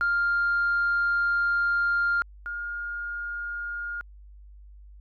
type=tone pair in turn; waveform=sine; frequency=1400 / 1418.7 Hz; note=F6 / F6; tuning=+4 / +27 cents; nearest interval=unison; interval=23 cents; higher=second; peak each=-20 / -30 dBFS; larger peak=first; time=0.01-2.22 / 2.46-4.01 s; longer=first; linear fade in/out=0 ms; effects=tanh soft clip ceiling -18 dBFS + added 50 Hz sine -45 dBFS peak until 5 s